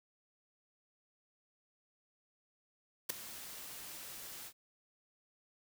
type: noise with ADSR envelope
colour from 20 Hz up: white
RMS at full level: -30 dBFS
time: 3.09-4.53 s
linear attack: 12 ms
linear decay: 3 ms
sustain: -18 dB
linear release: 67 ms
effects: none